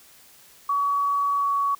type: tone with pitch glide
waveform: sine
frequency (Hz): 1132 to 1124.8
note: C#6 to C#6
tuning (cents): +36 to +25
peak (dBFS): -20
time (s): 0.69-1.75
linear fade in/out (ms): 5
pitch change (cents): -11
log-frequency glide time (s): 1.38-1.46
effects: white hiss -52 dBFS RMS until 1.79 s